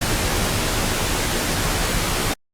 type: noise with comb filter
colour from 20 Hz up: pink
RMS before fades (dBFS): -21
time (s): 0.01-2.34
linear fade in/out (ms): 10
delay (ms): 15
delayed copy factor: -0.55
effects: low-pass 12000 Hz 12 dB/octave + Opus 48 kbps